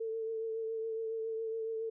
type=tone with vibrato; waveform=sine; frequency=447.4 Hz; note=A4; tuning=29 cents sharp; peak=-34 dBFS; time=0-1.9 s; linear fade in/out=10 ms; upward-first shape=triangle; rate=7.2 Hz; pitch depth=28 cents each way; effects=none